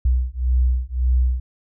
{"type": "beating tone pair", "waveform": "sine", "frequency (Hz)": [61.74, 63.54], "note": ["B1", "B1"], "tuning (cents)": [0, 50], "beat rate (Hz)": 1.8, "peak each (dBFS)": -19, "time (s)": [0.05, 1.4], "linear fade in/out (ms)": 5, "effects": []}